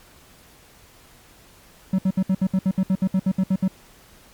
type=tone bursts; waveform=triangle; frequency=189 Hz; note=F#3; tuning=37 cents sharp; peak=-14 dBFS; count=15; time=1.93-3.68 s; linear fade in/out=5 ms; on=56 ms; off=65 ms; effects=pink hiss -51 dBFS RMS until 4.33 s + MP3 96 kbps